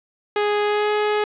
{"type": "tone with pitch glide", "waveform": "sawtooth", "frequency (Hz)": [415.3, 420.4], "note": ["G#4", "G#4"], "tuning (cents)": [0, 21], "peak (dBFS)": -14, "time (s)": [0.36, 1.24], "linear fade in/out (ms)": 2, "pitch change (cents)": 21, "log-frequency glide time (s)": [0.64, 0.91], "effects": ["resampled to 8000 Hz", "7-bit"]}